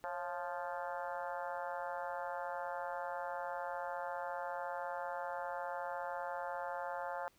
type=harmonic tone with a mistuned harmonic; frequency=174.61 Hz; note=F3; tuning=in tune; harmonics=3 / 4 / 5 / 6 / 7 / 8 / 9 / 10; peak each=-44 / -44 / -43 / -49 / -52 / -49 / -52 / -55 dBFS; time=0.04-7.28 s; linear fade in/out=0 ms; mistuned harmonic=3; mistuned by=+62 cents; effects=pink hiss -70 dBFS RMS until 7.38 s